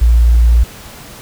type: tone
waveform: sine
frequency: 58.27 Hz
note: A#1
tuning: in tune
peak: -4 dBFS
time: 0.01-0.64 s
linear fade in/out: 10 ms
effects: tanh soft clip ceiling -1 dBFS + pink hiss -34 dBFS RMS until 1.21 s